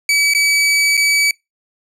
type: tone with dropouts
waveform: sawtooth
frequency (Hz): 2287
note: D7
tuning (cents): -47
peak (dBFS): -8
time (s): 0.09-1.31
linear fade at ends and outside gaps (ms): 2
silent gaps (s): 0.337-0.348 / 0.97-0.975
effects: noise-tail reverb RT60 0.2 s tail -25 dB re dry + low-pass 11000 Hz 12 dB/octave